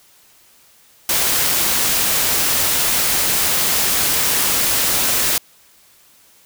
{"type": "noise", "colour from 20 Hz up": "white", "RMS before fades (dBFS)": -17, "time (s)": [1.09, 5.38], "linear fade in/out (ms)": 2, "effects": ["white hiss -51 dBFS RMS until 6.45 s"]}